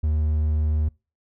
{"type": "tone", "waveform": "triangle", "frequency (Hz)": 76.7, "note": "D#2", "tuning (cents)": -24, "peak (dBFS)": -17, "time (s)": [0.03, 0.89], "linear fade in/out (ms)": 10, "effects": ["noise-tail reverb RT60 0.3 s tail -25 dB re dry"]}